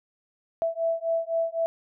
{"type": "beating tone pair", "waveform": "sine", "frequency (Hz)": [659.3, 663.2], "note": ["E5", "E5"], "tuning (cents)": [0, 10], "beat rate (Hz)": 3.9, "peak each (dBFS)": -27, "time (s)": [0.62, 1.66], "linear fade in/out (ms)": 0, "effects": []}